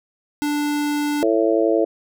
square tone, 293.7 Hz, D4, in tune, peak -20 dBFS, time 0.42-1.23 s, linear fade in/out 0 ms
harmonic tone, 111.1 Hz, A2, 17 cents sharp, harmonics 3 / 4 / 5 / 6, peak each -19 / -20 / -21 / -22 dBFS, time 1.22-1.85 s, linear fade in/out 10 ms
effects none

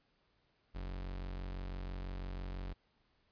40% pulse tone, 46.04 Hz, F#1, 8 cents flat, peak -39 dBFS, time 0.74-2.74 s, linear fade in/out 20 ms, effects pink hiss -75 dBFS RMS until 3.31 s + resampled to 11025 Hz

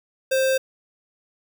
sine tone with sample-and-hold, 529 Hz, C5, 19 cents sharp, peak -17 dBFS, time 0.31-0.58 s, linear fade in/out 10 ms, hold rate 2100 Hz, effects none

